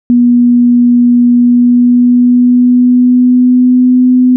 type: tone with pitch glide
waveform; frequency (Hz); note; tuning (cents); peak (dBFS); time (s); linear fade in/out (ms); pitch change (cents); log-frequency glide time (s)
sine; 242.3 to 251.9; B3 to B3; -33 to +34; -3; 0.1-4.36; 0; +67; 1.34-4.03
effects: none